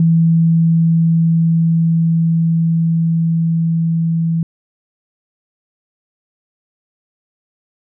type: tone with level ramp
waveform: sine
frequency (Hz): 164.81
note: E3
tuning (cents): 0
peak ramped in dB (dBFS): -8 to -13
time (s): 0-4.43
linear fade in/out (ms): 2
effects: none